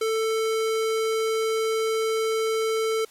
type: tone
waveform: square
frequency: 443.3 Hz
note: A4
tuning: 13 cents sharp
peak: -23 dBFS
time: 0.01-3.05 s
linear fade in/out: 5 ms
effects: white hiss -53 dBFS RMS until 3.1 s + low-pass 12000 Hz 12 dB/octave